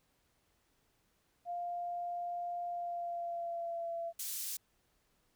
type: tone with pitch glide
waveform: sine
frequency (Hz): 700 to 675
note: F5 to E5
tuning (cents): +4 to +41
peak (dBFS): -36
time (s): 1.45-4.13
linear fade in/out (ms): 50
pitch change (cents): -63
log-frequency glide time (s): 2.67-3.91
type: high-pass noise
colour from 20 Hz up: pink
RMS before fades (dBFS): -40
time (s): 4.19-4.57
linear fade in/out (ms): 5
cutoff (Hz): 6500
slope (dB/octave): 12
effects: pink hiss -75 dBFS RMS until 5.35 s